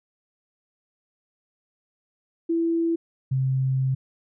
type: tone pair in turn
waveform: sine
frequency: 332.7 / 132.03 Hz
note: E4 / C3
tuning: +16 / +16 cents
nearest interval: octave + major third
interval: 1600 cents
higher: first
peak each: -20 dBFS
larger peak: neither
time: 2.49-2.96 / 3.31-3.95 s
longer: second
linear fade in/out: 10 ms
effects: none